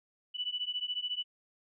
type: beating tone pair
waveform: sine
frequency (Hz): 2960 / 2974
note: F#7 / F#7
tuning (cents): 0 / +8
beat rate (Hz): 14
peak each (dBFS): -36 / -36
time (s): 0.34-1.24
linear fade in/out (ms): 20
effects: none